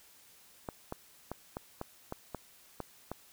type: clicks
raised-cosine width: 1 ms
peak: -23 dBFS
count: 9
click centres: 0.688 / 0.924 / 1.316 / 1.569 / 1.814 / 2.124 / 2.347 / 2.803 / 3.116 s
effects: white hiss -60 dBFS RMS until 3.32 s